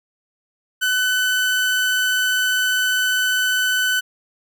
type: tone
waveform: 30% pulse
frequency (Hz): 1505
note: F#6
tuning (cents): +29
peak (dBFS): -14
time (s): 0.81-4.01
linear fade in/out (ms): 20
effects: none